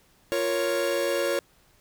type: chord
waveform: 45% pulse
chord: Bb minor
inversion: second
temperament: equal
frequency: 349.2 / 466.2 / 554.4 Hz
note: F4 / Bb4 / Db5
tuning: 0 / 0 / 0 cents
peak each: -30 / -30 / -26 dBFS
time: 0.32-1.39 s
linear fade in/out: 0 ms
effects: pink hiss -61 dBFS RMS until 1.8 s